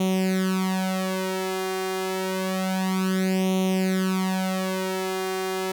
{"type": "tone with flanger", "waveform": "sawtooth", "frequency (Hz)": 188.1, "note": "F#3", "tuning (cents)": 29, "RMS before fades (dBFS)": -25, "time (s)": [0, 5.72], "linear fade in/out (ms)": 5, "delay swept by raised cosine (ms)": [0.31, 2.51], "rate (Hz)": 0.28, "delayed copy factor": 0.8, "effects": []}